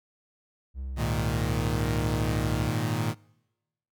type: tone with vibrato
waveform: triangle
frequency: 65.7 Hz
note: C2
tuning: 8 cents sharp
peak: -30 dBFS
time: 0.74-2.72 s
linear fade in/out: 50 ms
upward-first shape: triangle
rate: 3.2 Hz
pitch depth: 18 cents each way
type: chord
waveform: sawtooth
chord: Ab suspended second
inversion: none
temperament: equal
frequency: 103.83 / 116.54 / 155.56 Hz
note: Ab2 / Bb2 / Eb3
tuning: 0 / 0 / 0 cents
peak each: -28 / -25 / -27 dBFS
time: 0.96-3.15 s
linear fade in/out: 50 ms
effects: noise-tail reverb RT60 1.0 s tail -26 dB re dry